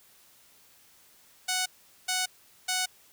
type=tone bursts; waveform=5% pulse; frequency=740 Hz; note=F#5; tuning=in tune; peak=-15 dBFS; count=3; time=1.48-2.86 s; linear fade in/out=10 ms; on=180 ms; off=420 ms; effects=white hiss -59 dBFS RMS until 3.12 s